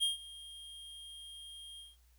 square tone with ADSR envelope, 3226 Hz, G7, 49 cents sharp, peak -28 dBFS, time 0-1.97 s, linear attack 30 ms, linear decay 140 ms, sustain -20 dB, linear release 180 ms, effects added 60 Hz sine -63 dBFS peak until 2.18 s + white hiss -73 dBFS RMS until 2.18 s

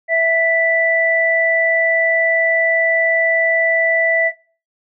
sine tone pair together, 659.3 / 1975.7 Hz, E5 / B6, 0 / 0 cents, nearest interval octave + perfect fifth, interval 1900 cents, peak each -15 dBFS, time 0.08-4.32 s, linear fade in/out 50 ms, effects noise-tail reverb RT60 0.4 s tail -20 dB re dry

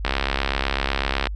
click train, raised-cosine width 0.3 ms, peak -5 dBFS, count 84, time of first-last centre 0.05-1.271 s, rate 68 Hz, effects added 50 Hz sine -26 dBFS peak until 1.35 s

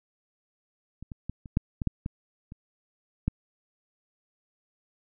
clicks, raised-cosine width 5 ms, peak -28 / -26 / -20 / -30 / -10 / -18 / -12 / -19 / -29 / -12 dBFS, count 10, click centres 1.026 / 1.118 / 1.296 / 1.458 / 1.571 / 1.818 / 1.873 / 2.061 / 2.521 / 3.28 s, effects none

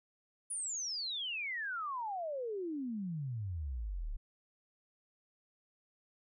sine exponential sweep, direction down, 9990 to 32.63 Hz, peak -36 dBFS, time 0.5-4.17 s, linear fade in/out 10 ms, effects none

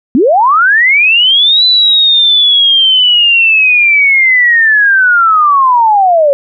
sine linear two-way sweep, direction up then down, 220.9 to 4015 to 545 Hz, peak -4 dBFS, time 0.15-6.33 s, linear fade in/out 0 ms, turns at 1.65 s, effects none

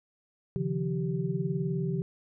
sine tone cluster, 136.4 / 155.3 / 175.4 / 389 Hz, C#3 / D#3 / F3 / G4, -28 / -3 / +8 / -13 cents, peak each -33 / -33 / -32 / -35 dBFS, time 0.56-2.02 s, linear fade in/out 0 ms, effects none

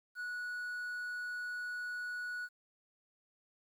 triangle tone with quantisation, 1467 Hz, F#6, 15 cents flat, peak -36 dBFS, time 0.15-2.49 s, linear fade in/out 50 ms, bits 11, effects none

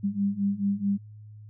sine beating tone pair, 197.3 / 201.9 Hz, G3 / G#3, +11 / -49 cents, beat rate 4.6 Hz, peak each -28 / -26 dBFS, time 0.03-0.98 s, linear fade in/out 20 ms, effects added 106 Hz sine -43 dBFS peak until 1.49 s

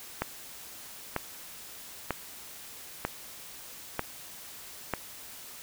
click train, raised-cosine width 0.5 ms, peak -13 dBFS, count 6, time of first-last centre 0.22-4.937 s, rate 1.06 Hz, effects white hiss -46 dBFS RMS until 5.62 s

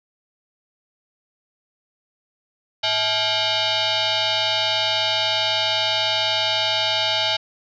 sine tone with frequency modulation, 105.8 Hz, G#2, 33 cents sharp, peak -18 dBFS, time 2.83-7.37 s, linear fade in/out 10 ms, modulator 754 Hz, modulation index 5.7, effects none

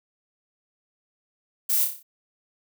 violet noise with echo, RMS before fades -23 dBFS, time 1.69-1.85 s, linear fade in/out 10 ms, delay 30 ms, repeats 6, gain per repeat -5 dB, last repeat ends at 2.03 s, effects none

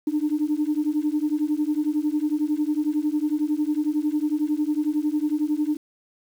sine beating tone pair, 295.7 / 306.7 Hz, D4 / D#4, +12 / -25 cents, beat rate 11 Hz, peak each -23 dBFS, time 0.07-5.77 s, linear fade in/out 5 ms, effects tanh soft clip ceiling -14 dBFS + 8-bit

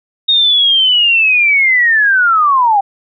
sine linear sweep, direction down, 3729 to 772 Hz, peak -7 dBFS, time 0.28-2.81 s, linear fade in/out 10 ms, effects none

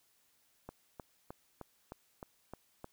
click train, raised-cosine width 1 ms, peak -30 dBFS, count 8, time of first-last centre 0.69-2.844 s, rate 3.25 Hz, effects white hiss -72 dBFS RMS until 2.92 s

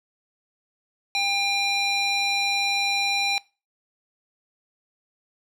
square tone with band-pass filter, 799 Hz, G5, 33 cents sharp, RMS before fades -24 dBFS, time 1.15-3.38 s, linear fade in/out 0 ms, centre 3400 Hz, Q 2.1, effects noise-tail reverb RT60 0.3 s tail -21 dB re dry

